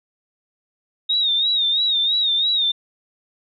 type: tone with vibrato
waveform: sine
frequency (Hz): 3729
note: A#7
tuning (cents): 0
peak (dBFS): -16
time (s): 1.09-2.72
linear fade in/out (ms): 10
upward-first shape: sine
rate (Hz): 3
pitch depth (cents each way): 85
effects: none